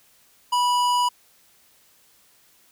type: tone with hard clipping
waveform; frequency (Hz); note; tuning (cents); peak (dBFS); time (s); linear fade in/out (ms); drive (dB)
sine; 980; B5; -14; -20; 0.52-1.09; 10; 16
effects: white hiss -58 dBFS RMS until 2.71 s

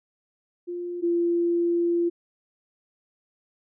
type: tone pair in turn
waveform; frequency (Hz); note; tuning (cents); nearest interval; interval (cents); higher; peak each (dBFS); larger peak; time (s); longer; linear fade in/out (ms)
sine; 350.7 / 343.3; F4 / F4; +7 / -30; unison; 37; first; -29 / -20; second; 0.67-1.02 / 1.02-2.1; second; 20
effects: none

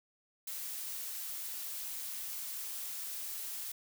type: noise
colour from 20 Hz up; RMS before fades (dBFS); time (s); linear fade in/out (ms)
blue; -41; 0.47-3.72; 5
effects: none

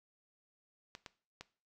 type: clicks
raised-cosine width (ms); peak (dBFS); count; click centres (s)
0.2; -28; 3; 0.951 / 1.062 / 1.41
effects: noise-tail reverb RT60 0.4 s tail -18 dB re dry

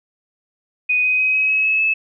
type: tone with pitch steps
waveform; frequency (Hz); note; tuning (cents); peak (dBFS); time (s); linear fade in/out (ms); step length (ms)
sine; 2489 / 2508 / 2527 / 2546 / 2565 / 2584 / 2604; D#7 / D#7 / D#7 / D#7 / E7 / E7 / E7; 0 / +13 / +26 / +39 / -48 / -35 / -22; -14; 0.89-1.94; 10; 150
effects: none

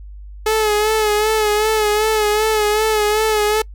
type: tone with vibrato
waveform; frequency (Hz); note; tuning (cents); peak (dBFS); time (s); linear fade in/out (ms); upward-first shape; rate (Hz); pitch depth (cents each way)
sawtooth; 428; A4; -48; -10; 0.46-3.62; 5; sine; 2.6; 44
effects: noise-tail reverb RT60 0.1 s tail -25 dB re dry + added 50 Hz sine -32 dBFS peak until 3.74 s

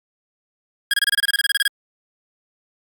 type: tone bursts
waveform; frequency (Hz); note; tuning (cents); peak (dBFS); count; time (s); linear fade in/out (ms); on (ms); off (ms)
25% pulse; 1639; G#6; -23; -11; 15; 0.91-1.678; 2; 26; 27
effects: Opus 48 kbps

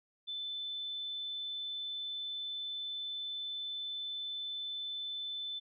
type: tone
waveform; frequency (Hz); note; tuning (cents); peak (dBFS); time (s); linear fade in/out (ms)
sine; 3520; A7; 0; -37; 0.27-5.6; 20
effects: none

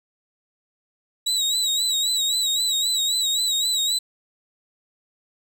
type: tone with vibrato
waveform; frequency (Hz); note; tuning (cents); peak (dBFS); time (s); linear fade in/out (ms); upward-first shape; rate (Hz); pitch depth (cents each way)
30% pulse; 3873; B7; -35; -17; 1.26-3.99; 10; sine; 3.8; 69
effects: none

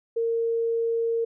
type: tone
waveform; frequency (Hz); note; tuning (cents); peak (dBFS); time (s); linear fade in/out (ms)
sine; 460; A#4; -23; -22; 0.16-1.25; 10
effects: none

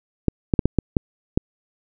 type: clicks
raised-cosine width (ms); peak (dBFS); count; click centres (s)
3; -3; 7; 0.283 / 0.538 / 0.592 / 0.656 / 0.787 / 0.968 / 1.375
effects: none

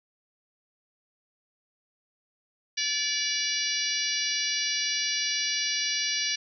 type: harmonic tone with a mistuned harmonic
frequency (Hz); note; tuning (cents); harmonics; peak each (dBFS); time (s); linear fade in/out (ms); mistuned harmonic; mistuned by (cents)
577; D5; -31; 3 / 4 / 5 / 6 / 7 / 8 / 9 / 10; -36 / -34 / -34 / -36 / -34 / -33 / -37 / -32; 2.77-6.36; 10; 8; +18
effects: none

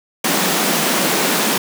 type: high-pass noise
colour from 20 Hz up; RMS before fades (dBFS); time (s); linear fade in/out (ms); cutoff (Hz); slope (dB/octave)
pink; -17; 0.24-1.58; 5; 160; 96
effects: none

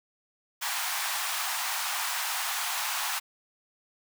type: high-pass noise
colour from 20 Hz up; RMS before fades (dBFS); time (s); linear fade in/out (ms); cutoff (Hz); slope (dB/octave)
pink; -31; 0.61-3.2; 20; 760; 48
effects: none

